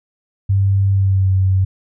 sine tone with pitch glide, 98 to 94.83 Hz, G2 to F#2, 0 to +43 cents, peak -11 dBFS, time 0.49-1.65 s, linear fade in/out 10 ms, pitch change -57 cents, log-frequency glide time 0.91-1.31 s, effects none

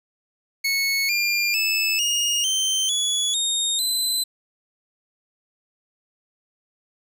25% pulse tone with pitch steps, 2201 / 2400 / 2617 / 2854 / 3113 / 3394 / 3702 / 4037 Hz, C#7 / D7 / E7 / F7 / G7 / G#7 / A#7 / B7, -13 / +37 / -13 / +37 / -13 / +37 / -13 / +37 cents, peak -16 dBFS, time 0.64-4.24 s, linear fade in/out 10 ms, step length 450 ms, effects none

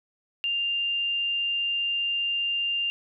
sine tone, 2795 Hz, F7, 1 cent sharp, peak -24 dBFS, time 0.44-2.9 s, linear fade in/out 0 ms, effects none

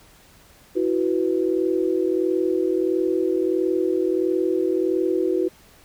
sine chord, E suspended second, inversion none, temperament equal with one note detuned, 328.5 / 370 / 493.9 Hz, E4 / F#4 / B4, -6 / 0 / 0 cents, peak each -23 / -21 / -27 dBFS, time 0.75-5.49 s, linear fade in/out 20 ms, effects pink hiss -52 dBFS RMS until 5.84 s

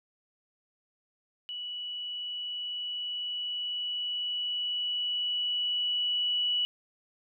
sine tone with level ramp, 2946 Hz, F#7, 8 cents flat, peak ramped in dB -35 to -25 dBFS, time 1.49-6.65 s, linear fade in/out 0 ms, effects none

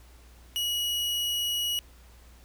40% pulse tone, 2911 Hz, F#7, 29 cents flat, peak -26 dBFS, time 0.56-1.79 s, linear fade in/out 0 ms, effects added 60 Hz sine -51 dBFS peak until 2.44 s + pink hiss -58 dBFS RMS until 2.44 s

